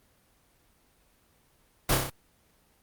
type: noise with echo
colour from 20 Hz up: pink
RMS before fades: -23 dBFS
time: 1.89-1.95 s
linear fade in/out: 5 ms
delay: 30 ms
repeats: 5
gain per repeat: -3 dB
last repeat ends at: 2.1 s
effects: pink hiss -65 dBFS RMS until 2.82 s + Opus 24 kbps